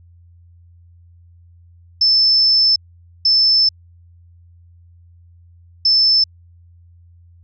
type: tone bursts at uneven times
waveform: sine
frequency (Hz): 5274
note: E8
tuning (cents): 0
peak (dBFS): -10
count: 3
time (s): 2.01-2.76 / 3.25-3.69 / 5.85-6.24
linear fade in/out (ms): 5
effects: added 86 Hz sine -44 dBFS peak until 7.43 s